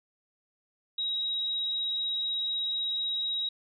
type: tone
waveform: sine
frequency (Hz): 3821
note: A#7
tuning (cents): +42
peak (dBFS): -28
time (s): 0.98-3.49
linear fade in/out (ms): 5
effects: none